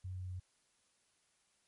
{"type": "tone with pitch steps", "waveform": "sine", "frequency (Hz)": [92.5, 91.91, 91.33], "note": ["F#2", "F#2", "F#2"], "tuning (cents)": [0, -11, -22], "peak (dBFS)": -40, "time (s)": [0.04, 0.4], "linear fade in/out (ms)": 10, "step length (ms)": 120, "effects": ["white hiss -75 dBFS RMS until 1.67 s", "MP3 48 kbps"]}